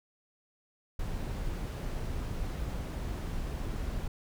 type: noise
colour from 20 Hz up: brown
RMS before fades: -35 dBFS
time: 0.99-4.08 s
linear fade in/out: 5 ms
effects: none